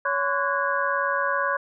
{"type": "tone cluster", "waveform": "sine", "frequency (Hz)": [561, 1024, 1122, 1475, 1641], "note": ["C#5", "C6", "C#6", "F#6", "G#6"], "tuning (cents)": [21, -38, 21, -6, -21], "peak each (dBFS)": -28, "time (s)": [0.05, 1.57], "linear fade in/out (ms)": 5, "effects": []}